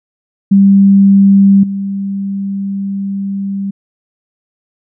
sine tone with level steps, 197 Hz, G3, 9 cents sharp, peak -3 / -15 dBFS, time 0.51-3.71 s, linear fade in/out 10 ms, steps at 1.63 s, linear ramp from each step 5 ms, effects none

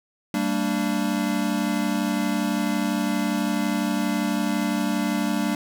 square chord, G minor, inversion none, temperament equal with one note detuned, 196 / 228.2 / 293.7 Hz, G3 / Bb3 / D4, 0 / -37 / 0 cents, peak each -27 dBFS, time 0.34-5.55 s, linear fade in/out 2 ms, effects none

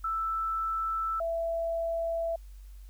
sine tone pair in turn, 1322 / 665.6 Hz, E6 / E5, +5 / +17 cents, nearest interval octave, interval 1188 cents, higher first, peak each -28 dBFS, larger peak neither, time 0.04-1.2 / 1.2-2.36 s, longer neither, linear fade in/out 5 ms, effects added 48 Hz sine -44 dBFS peak until 2.89 s + white hiss -65 dBFS RMS until 2.89 s

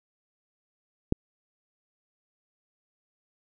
click, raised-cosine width 3 ms, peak -9 dBFS, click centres 1.124 s, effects none

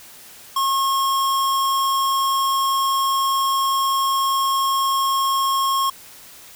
square tone, 1083 Hz, C#6, 41 cents flat, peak -18 dBFS, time 0.56-5.9 s, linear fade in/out 5 ms, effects white hiss -43 dBFS RMS until 6.55 s

